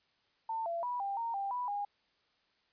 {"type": "tone with pitch steps", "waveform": "sine", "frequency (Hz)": [898, 678, 979, 794, 924, 792, 986, 815], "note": ["A5", "E5", "B5", "G5", "A#5", "G5", "B5", "G#5"], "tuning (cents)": [35, 49, -15, 22, -16, 18, -3, -33], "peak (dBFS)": -33, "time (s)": [0.49, 1.85], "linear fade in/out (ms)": 5, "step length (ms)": 170, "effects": ["white hiss -73 dBFS RMS until 2.72 s", "resampled to 11025 Hz"]}